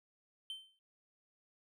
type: tone with exponential decay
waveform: triangle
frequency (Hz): 3098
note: G7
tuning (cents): -21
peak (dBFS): -37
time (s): 0.5-0.79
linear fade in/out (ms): 1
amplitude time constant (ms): 61
effects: none